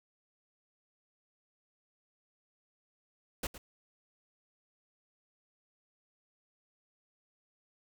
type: noise with echo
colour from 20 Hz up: pink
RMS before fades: -35 dBFS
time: 3.43-3.47 s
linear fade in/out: 5 ms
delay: 110 ms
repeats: 1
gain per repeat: -13 dB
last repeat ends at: 3.58 s
effects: none